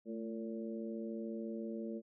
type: harmonic tone with a mistuned harmonic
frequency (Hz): 114.1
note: A#2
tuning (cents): -37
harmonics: 2 / 3 / 4 / 5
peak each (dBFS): -41 / -45 / -47 / -49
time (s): 0.05-2.02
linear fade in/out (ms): 50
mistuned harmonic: 2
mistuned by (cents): -50
effects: none